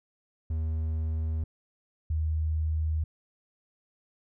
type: tone pair in turn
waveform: triangle / sine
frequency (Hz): 79.4 / 78.53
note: D#2 / D#2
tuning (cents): +36 / +17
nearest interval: unison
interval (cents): 19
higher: first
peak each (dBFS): -25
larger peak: neither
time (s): 0.5-1.44 / 2.1-3.04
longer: neither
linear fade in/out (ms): 5
effects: none